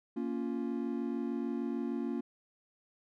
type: chord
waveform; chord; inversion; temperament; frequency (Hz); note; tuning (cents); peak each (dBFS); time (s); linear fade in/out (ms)
triangle; Bb minor; none; just; 233.1 / 279.7 / 349.6; Bb3 / Db4 / F4; 0 / +16 / +2; -34 / -35 / -37; 0.16-2.21; 10
effects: none